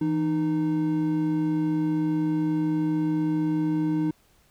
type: tone pair together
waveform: triangle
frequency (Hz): 163.31 / 308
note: E3 / D#4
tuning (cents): -16 / -17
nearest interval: major seventh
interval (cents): 1099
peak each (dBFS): -26 / -21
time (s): 0.01-4.11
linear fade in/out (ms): 5
effects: pink hiss -62 dBFS RMS until 4.5 s